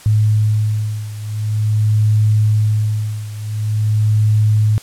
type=beating tone pair; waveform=sine; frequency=107 / 107.46 Hz; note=A2 / A2; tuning=-48 / -40 cents; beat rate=0.46 Hz; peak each=-14 / -17 dBFS; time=0.06-4.78 s; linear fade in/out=0 ms; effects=white hiss -40 dBFS RMS until 4.82 s + low-pass 11000 Hz 12 dB/octave